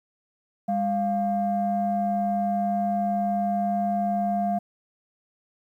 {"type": "tone pair together", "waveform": "sine", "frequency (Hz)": [202.5, 698.5], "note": ["G#3", "F5"], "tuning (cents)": [-43, 0], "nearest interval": "octave + major sixth", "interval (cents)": 2143, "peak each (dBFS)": [-25, -23], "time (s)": [0.68, 4.59], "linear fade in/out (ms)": 10, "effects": ["tanh soft clip ceiling -16 dBFS", "10-bit"]}